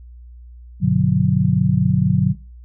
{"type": "chord", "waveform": "sine", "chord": "G major seventh", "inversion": "none", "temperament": "just", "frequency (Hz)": [98, 122.5, 147, 183.75], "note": ["G2", "B2", "D3", "F#3"], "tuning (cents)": [0, -14, 2, -12], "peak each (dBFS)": [-22, -20, -18, -16], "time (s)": [0.8, 2.35], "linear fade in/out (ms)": 50, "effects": ["noise-tail reverb RT60 0.3 s tail -19 dB re dry", "added 60 Hz sine -37 dBFS peak until 2.64 s"]}